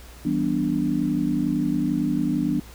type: chord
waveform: sine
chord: E minor seventh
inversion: none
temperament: equal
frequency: 164.81 / 196 / 246.9 / 293.7 Hz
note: E3 / G3 / B3 / D4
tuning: 0 / 0 / 0 / 0 cents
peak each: -28 / -28 / -25 / -24 dBFS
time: 0.25-2.6 s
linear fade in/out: 5 ms
effects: added 60 Hz sine -43 dBFS peak until 2.74 s + pink hiss -47 dBFS RMS until 2.74 s